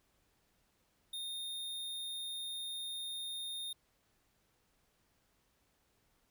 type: tone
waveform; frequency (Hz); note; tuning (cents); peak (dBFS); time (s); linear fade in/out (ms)
square; 3665; A#7; -30; -40; 1.13-3.73; 5
effects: pink hiss -75 dBFS RMS until 6.3 s